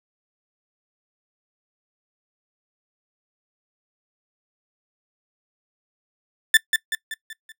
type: tone with echo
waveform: 30% pulse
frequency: 1769 Hz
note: A6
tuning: 9 cents sharp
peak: -8 dBFS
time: 6.54-6.57 s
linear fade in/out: 2 ms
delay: 190 ms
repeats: 5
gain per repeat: -6 dB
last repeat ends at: 7.52 s
effects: noise-tail reverb RT60 0.1 s tail -21 dB re dry